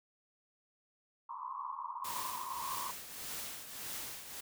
pink band-pass noise, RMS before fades -42 dBFS, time 1.29-2.91 s, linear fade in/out 5 ms, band 960 to 1100 Hz, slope 96 dB/octave
white noise with tremolo, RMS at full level -41 dBFS, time 2.04-4.41 s, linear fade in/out 10 ms, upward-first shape triangle, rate 1.7 Hz, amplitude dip 65%
effects none

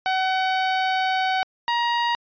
sawtooth tone pair in turn, 754 / 946.8 Hz, F#5 / A#5, +32 / +27 cents, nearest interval major third, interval 395 cents, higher second, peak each -16 dBFS, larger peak neither, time 0.06-1.43 / 1.68-2.15 s, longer first, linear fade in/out 0 ms, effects resampled to 11025 Hz

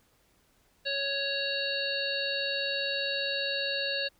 harmonic tone with a mistuned harmonic, 555 Hz, C#5, 2 cents sharp, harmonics 1 / 3 / 5 / 7 / 8, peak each -35 / -35 / -35 / -35 / -35 dBFS, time 0.85-4.09 s, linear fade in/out 20 ms, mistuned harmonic 7, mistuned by -27 cents, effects pink hiss -67 dBFS RMS until 4.19 s

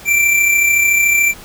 square tone with amplitude modulation, 2349 Hz, D7, in tune, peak -9 dBFS, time 0.05-1.34 s, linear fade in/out 50 ms, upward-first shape sine, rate 33.7 Hz, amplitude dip 40%, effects pink hiss -37 dBFS RMS until 1.44 s

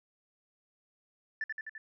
sine tone with echo, 1760 Hz, A6, in tune, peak -30 dBFS, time 1.41-1.44 s, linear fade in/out 2 ms, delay 85 ms, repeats 4, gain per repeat -3 dB, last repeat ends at 1.78 s, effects tanh soft clip ceiling -28 dBFS

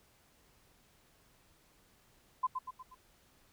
sine tone with echo, 1024 Hz, C6, 38 cents flat, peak -27 dBFS, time 2.43-2.47 s, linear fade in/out 10 ms, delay 120 ms, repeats 4, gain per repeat -6 dB, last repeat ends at 2.95 s, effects pink hiss -67 dBFS RMS until 3.52 s

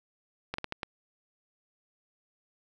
slowing click train, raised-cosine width 0.3 ms, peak -17 dBFS, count 5, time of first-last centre 0.54-0.832 s, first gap 44 ms, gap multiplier 1.35, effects none

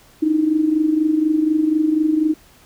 sine tone with amplitude modulation, 311.1 Hz, D#4, in tune, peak -11 dBFS, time 0.22-2.34 s, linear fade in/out 10 ms, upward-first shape sine, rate 24.1 Hz, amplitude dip 65%, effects pink hiss -50 dBFS RMS until 2.65 s

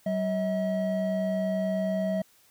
triangle tone pair together, 190.57 / 641 Hz, G3 / E5, -49 / -49 cents, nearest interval octave + major sixth, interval 2100 cents, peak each -26 dBFS, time 0.06-2.22 s, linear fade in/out 5 ms, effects white hiss -61 dBFS RMS until 2.5 s

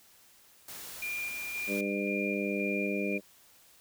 white noise, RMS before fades -44 dBFS, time 0.68-1.81 s, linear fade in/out 5 ms
sine tone with tremolo, 2400 Hz, D7, 37 cents sharp, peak -33 dBFS, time 1.02-3.18 s, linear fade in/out 5 ms, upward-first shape square, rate 1.9 Hz, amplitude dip 30%
harmonic tone, 100.2 Hz, G2, 38 cents sharp, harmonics 2 / 3 / 4 / 5 / 6, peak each -34 / -36 / -37 / -38 / -39 dBFS, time 1.67-3.21 s, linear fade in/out 50 ms
effects white hiss -60 dBFS RMS until 3.8 s

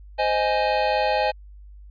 square chord, Ab major, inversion first, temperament just, 519.1 / 623 / 830.6 Hz, C5 / Eb5 / Ab5, -14 / +2 / 0 cents, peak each -26 / -25 / -23 dBFS, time 0.18-1.32 s, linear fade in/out 20 ms, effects added 50 Hz sine -41 dBFS peak until 1.9 s + resampled to 11025 Hz

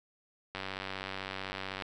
click train, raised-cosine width 0.3 ms, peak -21 dBFS, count 123, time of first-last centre 0.55-1.822 s, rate 95.9 Hz, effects none

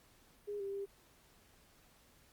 sine tone with pitch steps, 411.4 / 394.9 / 397.6 Hz, G#4 / G4 / G4, -16 / +13 / +25 cents, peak -38 dBFS, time 0.47-0.86 s, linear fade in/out 20 ms, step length 130 ms, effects pink hiss -66 dBFS RMS until 2.32 s + Opus 48 kbps

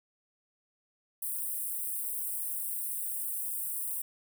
white high-pass noise, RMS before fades -35 dBFS, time 1.22-4.02 s, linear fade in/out 5 ms, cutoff 8300 Hz, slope 96 dB/octave, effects none

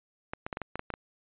clicks, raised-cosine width 0.5 ms, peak -19 dBFS, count 9, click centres 0.335 / 0.465 / 0.528 / 0.571 / 0.617 / 0.756 / 0.794 / 0.903 / 0.939 s, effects resampled to 8000 Hz

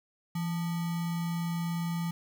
sine tone with sample-and-hold, 168.6 Hz, E3, 39 cents sharp, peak -29 dBFS, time 0.35-2.11 s, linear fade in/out 5 ms, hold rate 1050 Hz, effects none

